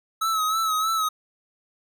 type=tone with vibrato; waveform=square; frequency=1292 Hz; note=E6; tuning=35 cents flat; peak=-22 dBFS; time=0.21-1.09 s; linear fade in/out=10 ms; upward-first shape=sine; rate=3.2 Hz; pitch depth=47 cents each way; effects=none

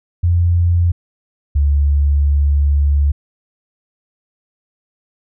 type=tone pair in turn; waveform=sine; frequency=86.5 / 71.67 Hz; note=F2 / D2; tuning=-16 / -42 cents; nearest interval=minor third; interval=326 cents; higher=first; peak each=-10 dBFS; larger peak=neither; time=0.23-0.92 / 1.55-3.12 s; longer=second; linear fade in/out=10 ms; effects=none

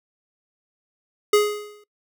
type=tone with exponential decay; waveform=square; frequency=417.2 Hz; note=G#4; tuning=8 cents sharp; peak=-12 dBFS; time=1.33-1.84 s; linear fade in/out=5 ms; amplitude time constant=110 ms; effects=noise-tail reverb RT60 0.1 s tail -21 dB re dry

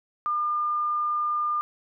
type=tone; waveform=sine; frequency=1205 Hz; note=D6; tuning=44 cents sharp; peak=-23 dBFS; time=0.26-1.61 s; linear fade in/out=0 ms; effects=none

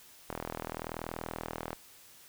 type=tone with band-pass filter; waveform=sawtooth; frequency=40.62 Hz; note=E1; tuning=25 cents flat; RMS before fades=-41 dBFS; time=0.29-1.75 s; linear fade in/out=0 ms; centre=860 Hz; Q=0.78; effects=white hiss -56 dBFS RMS until 2.28 s

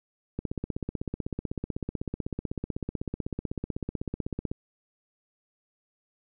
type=click train; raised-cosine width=3 ms; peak=-18 dBFS; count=67; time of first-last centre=0.39-4.515 s; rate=16 Hz; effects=none

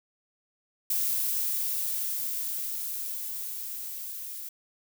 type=noise with level ramp; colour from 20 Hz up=violet; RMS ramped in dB=-27 to -39 dBFS; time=0.9-4.49 s; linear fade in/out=5 ms; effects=none

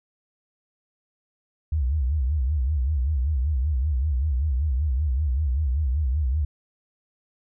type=tone with vibrato; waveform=sine; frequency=69.7 Hz; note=C#2; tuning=10 cents sharp; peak=-20 dBFS; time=1.72-6.45 s; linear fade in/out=5 ms; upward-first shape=sine; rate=5.2 Hz; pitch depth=220 cents each way; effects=none

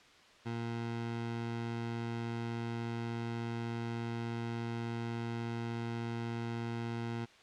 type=tone; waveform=20% pulse; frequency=116.54 Hz; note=A#2; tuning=in tune; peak=-31 dBFS; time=0.45-7.26 s; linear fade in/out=20 ms; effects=white hiss -59 dBFS RMS until 7.42 s + low-pass 4000 Hz 12 dB/octave

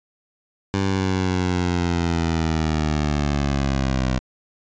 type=linear sweep; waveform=15% pulse; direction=down; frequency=98 to 63.1 Hz; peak=-13 dBFS; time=0.74-4.19 s; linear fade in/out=0 ms; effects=resampled to 16000 Hz

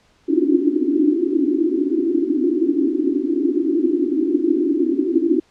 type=band-pass noise; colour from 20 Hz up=white; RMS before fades=-18 dBFS; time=0.28-5.4 s; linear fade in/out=10 ms; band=270 to 360 Hz; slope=96 dB/octave; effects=pink hiss -57 dBFS RMS until 5.5 s + low-pass 6000 Hz 12 dB/octave

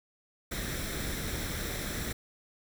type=noise with comb filter; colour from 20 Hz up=pink; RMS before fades=-35 dBFS; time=0.51-2.13 s; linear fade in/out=10 ms; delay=0.53 ms; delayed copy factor=+0.55; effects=none

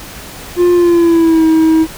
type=tone with pitch glide; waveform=triangle; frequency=352.9 to 319.9 Hz; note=F4 to D#4; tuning=+18 to +48 cents; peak=-4 dBFS; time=0.56-1.87 s; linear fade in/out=50 ms; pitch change=-170 cents; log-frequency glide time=0.73-1.45 s; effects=pink hiss -30 dBFS RMS until 1.97 s

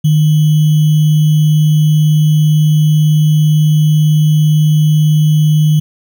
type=tone with sample-and-hold; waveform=sine; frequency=153 Hz; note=D#3; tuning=29 cents flat; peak=-6 dBFS; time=0.04-5.8 s; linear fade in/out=10 ms; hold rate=3150 Hz; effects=none

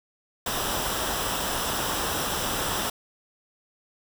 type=noise with comb filter; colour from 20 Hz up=pink; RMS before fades=-28 dBFS; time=0.46-2.9 s; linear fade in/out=5 ms; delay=0.45 ms; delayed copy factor=-0.55; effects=none

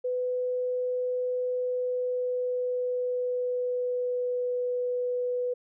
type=tone with pitch glide; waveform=sine; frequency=500 to 494.3 Hz; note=B4 to B4; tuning=+21 to +1 cents; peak=-26 dBFS; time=0.04-5.54 s; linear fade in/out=10 ms; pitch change=-20 cents; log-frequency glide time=1.53-4.55 s; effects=none

